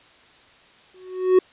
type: tone with exponential growth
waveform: triangle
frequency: 370 Hz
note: F#4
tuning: in tune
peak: -7 dBFS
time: 0.94-1.39 s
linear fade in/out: 5 ms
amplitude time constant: 96 ms
effects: white hiss -52 dBFS RMS until 1.52 s + resampled to 8000 Hz